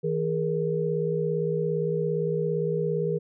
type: tone cluster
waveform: sine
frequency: 161 / 413.4 / 470.9 Hz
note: E3 / G#4 / A#4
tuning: -41 / -8 / +18 cents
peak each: -28 dBFS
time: 0.03-3.19 s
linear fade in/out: 20 ms
effects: none